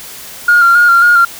sine tone with vibrato, 1405 Hz, F6, 10 cents sharp, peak -3 dBFS, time 0.48-1.25 s, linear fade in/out 5 ms, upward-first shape square, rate 3.7 Hz, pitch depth 28 cents each way, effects tanh soft clip ceiling 0 dBFS + white hiss -30 dBFS RMS until 1.39 s

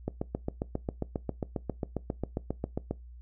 click train, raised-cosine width 2 ms, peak -17 dBFS, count 22, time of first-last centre 0.08-2.91 s, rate 7.42 Hz, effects noise-tail reverb RT60 0.2 s tail -21 dB re dry + added 60 Hz sine -45 dBFS peak until 3.21 s

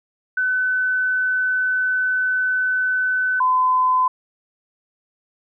sine tone pair in turn, 1509 / 1018 Hz, F#6 / C6, +34 / -48 cents, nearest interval perfect fifth, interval 682 cents, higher first, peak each -17 / -14 dBFS, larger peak second, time 0.37-3.4 / 3.4-4.08 s, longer first, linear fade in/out 5 ms, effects none

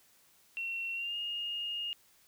sine tone with pitch glide, 2723 to 2844 Hz, F7 to F7, -44 to +31 cents, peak -34 dBFS, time 0.57-1.93 s, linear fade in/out 0 ms, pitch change +75 cents, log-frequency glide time 0.94-1.16 s, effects white hiss -65 dBFS RMS until 2.27 s

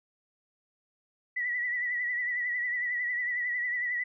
sine tone with vibrato, 1954 Hz, B6, 19 cents flat, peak -28 dBFS, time 1.36-4.04 s, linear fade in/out 10 ms, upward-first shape triangle, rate 11 Hz, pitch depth 59 cents each way, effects none

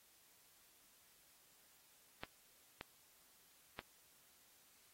clicks, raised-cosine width 0.3 ms, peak -28 dBFS, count 3, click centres 2.235 / 2.811 / 3.791 s, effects white hiss -69 dBFS RMS until 4.93 s + AAC 48 kbps

